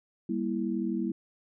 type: chord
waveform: sine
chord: E diminished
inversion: first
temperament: just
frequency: 197.78 / 237.3 / 329.6 Hz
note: G3 / Bb3 / E4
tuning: +16 / +31 / 0 cents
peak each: -32 dBFS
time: 0.29-1.12 s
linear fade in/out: 5 ms
effects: none